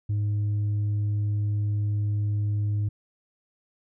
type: tone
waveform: sine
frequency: 103.83 Hz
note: G#2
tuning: in tune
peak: -20 dBFS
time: 0.09-2.89 s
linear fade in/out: 10 ms
effects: tanh soft clip ceiling -22 dBFS